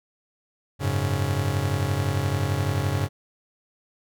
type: chord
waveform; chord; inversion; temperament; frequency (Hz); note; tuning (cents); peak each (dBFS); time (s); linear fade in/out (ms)
45% pulse; F# suspended second; none; just; 92.5 / 104.06 / 138.75; F#2 / G#2 / C#3; 0 / +4 / +2; -27; 0.79-3.09; 50
effects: none